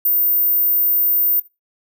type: tone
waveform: sine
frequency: 14530 Hz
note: A#9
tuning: 46 cents flat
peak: -11 dBFS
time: 0.05-1.4 s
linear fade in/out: 5 ms
effects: noise-tail reverb RT60 0.2 s tail -17 dB re dry + tanh soft clip ceiling -10 dBFS